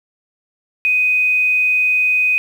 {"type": "tone with quantisation", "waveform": "sine", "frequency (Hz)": 2500, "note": "D#7", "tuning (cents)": 8, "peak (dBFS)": -12, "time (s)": [0.85, 2.38], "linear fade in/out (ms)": 0, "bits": 7, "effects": []}